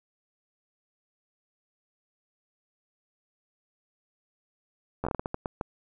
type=slowing click train; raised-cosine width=1 ms; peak=-16 dBFS; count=11; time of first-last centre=5.04-5.612 s; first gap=11 ms; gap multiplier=1.34; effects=none